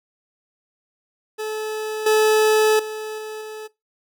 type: tone with level steps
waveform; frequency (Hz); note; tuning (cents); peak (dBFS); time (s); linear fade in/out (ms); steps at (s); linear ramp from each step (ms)
40% pulse; 432.2; A4; -31; -24 / -13 / -27 / -29 / -31; 1.38-3.68; 20; 2.06 / 2.79 / 3.18 / 3.41; 5
effects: noise-tail reverb RT60 0.2 s tail -20 dB re dry